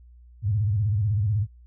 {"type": "tone with vibrato", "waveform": "sine", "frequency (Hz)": 103.83, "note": "G#2", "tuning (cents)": 0, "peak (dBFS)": -20, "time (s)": [0.42, 1.47], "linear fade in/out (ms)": 50, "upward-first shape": "square", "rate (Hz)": 16, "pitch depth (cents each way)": 130, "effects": ["added 60 Hz sine -47 dBFS peak until 1.66 s"]}